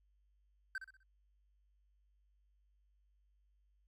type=tone with echo; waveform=triangle; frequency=1549 Hz; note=G6; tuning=21 cents flat; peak=-36 dBFS; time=0.75-0.78 s; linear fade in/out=2 ms; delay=63 ms; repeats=4; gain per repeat=-8 dB; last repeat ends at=1.032 s; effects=added 50 Hz sine -70 dBFS peak until 3.87 s + AAC 64 kbps